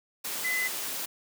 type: tone in noise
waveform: sine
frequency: 2019 Hz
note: B6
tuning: 38 cents sharp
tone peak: -27 dBFS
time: 0.44-0.68 s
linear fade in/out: 10 ms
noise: white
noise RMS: -34 dBFS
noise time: 0.24-1.06 s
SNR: +4 dB
effects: high-pass 200 Hz 12 dB/octave